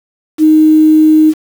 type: tone with quantisation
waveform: sine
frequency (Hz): 311.1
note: D#4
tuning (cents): 0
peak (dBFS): -3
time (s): 0.38-1.34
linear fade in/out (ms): 50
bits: 5
effects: none